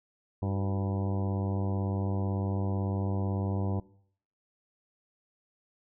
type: harmonic tone with a mistuned harmonic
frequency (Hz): 98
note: G2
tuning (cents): 0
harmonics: 1 / 2 / 3 / 4 / 5 / 6 / 7 / 8 / 9 / 10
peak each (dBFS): -29 / -35 / -39 / -41 / -43 / -45 / -46 / -47 / -48 / -49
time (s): 0.42-3.8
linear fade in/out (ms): 5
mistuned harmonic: 4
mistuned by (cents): -72
effects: noise-tail reverb RT60 0.6 s tail -20 dB re dry